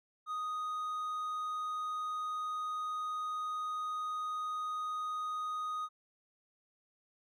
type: tone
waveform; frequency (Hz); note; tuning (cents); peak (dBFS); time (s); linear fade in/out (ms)
triangle; 1244.5; D#6; 0; -33; 0.26-5.89; 50
effects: none